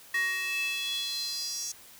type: tone with high-pass filter sweep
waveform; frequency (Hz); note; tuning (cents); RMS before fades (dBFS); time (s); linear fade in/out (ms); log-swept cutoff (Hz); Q
square; 374.6; F#4; +21; -32; 0.14-1.72; 5; 1800 to 6100; 5.7
effects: white hiss -52 dBFS RMS until 1.99 s

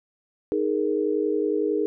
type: chord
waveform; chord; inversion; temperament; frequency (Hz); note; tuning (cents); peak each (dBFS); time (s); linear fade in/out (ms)
sine; D# suspended fourth; none; equal; 311.1 / 415.3 / 466.2; D#4 / G#4 / A#4; 0 / 0 / 0; -26 / -24 / -27; 0.52-1.86; 0
effects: none

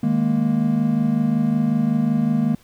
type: chord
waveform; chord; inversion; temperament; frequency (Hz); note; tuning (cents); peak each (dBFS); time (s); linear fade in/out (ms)
triangle; D# suspended fourth; none; equal; 155.56 / 207.7 / 233.1; D#3 / G#3 / A#3; 0 / 0 / 0; -21 / -20 / -17; 0.03-2.55; 5
effects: pink hiss -54 dBFS RMS until 2.63 s

